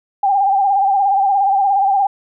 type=tone with vibrato; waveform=sine; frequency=791 Hz; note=G5; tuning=15 cents sharp; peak=-11 dBFS; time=0.23-2.07 s; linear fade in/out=5 ms; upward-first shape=sine; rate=17 Hz; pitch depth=60 cents each way; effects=none